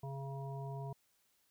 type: harmonic tone with a mistuned harmonic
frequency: 136.6 Hz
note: C#3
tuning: 25 cents flat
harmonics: 1 / 3 / 5 / 7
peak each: -41 / -50 / -50 / -51 dBFS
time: 0.03-0.93 s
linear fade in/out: 5 ms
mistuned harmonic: 3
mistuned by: +19 cents
effects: white hiss -75 dBFS RMS until 1.5 s